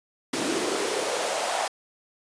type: noise with high-pass filter sweep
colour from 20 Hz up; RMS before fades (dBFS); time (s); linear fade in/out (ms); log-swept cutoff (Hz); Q
pink; -27; 0.33-1.68; 5; 270 to 770; 3.4
effects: resampled to 22050 Hz